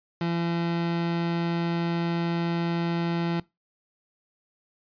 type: tone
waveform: 30% pulse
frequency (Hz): 169.6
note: E3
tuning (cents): +50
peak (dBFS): -22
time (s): 0.21-3.4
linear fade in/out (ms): 2
effects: noise-tail reverb RT60 0.2 s tail -21 dB re dry + resampled to 11025 Hz